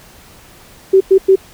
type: tone bursts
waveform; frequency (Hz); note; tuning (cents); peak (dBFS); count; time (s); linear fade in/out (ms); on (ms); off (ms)
sine; 383.5; G4; -38; -4; 3; 0.93-1.358; 10; 76; 100
effects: pink hiss -42 dBFS RMS until 1.53 s